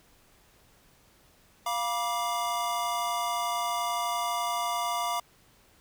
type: chord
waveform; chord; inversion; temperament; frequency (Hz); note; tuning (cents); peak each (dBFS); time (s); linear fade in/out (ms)
square; B diminished; second; equal with one note detuned; 698.5 / 966.3 / 1174.7; F5 / B5 / D6; 0 / -38 / 0; -33 / -33 / -33; 1.66-5.2; 5
effects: pink hiss -61 dBFS RMS until 5.8 s